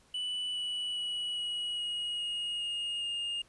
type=tone with pitch steps; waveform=triangle; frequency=2972 / 2951 / 2931 / 2911 / 2891 / 2871 / 2851 / 2831 Hz; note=F#7 / F#7 / F#7 / F#7 / F#7 / F7 / F7 / F7; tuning=+7 / -5 / -17 / -29 / -41 / +47 / +35 / +23 cents; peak=-31 dBFS; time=0.14-3.42 s; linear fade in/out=5 ms; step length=410 ms; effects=pink hiss -64 dBFS RMS until 3.48 s + resampled to 24000 Hz